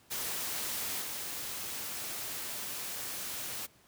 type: noise with level steps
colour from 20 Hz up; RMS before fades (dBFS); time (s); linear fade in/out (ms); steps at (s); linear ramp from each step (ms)
white; -36 / -39; 0.1-3.67; 20; 1.01; 10
effects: pink hiss -63 dBFS RMS until 3.87 s + high-pass 60 Hz 12 dB/octave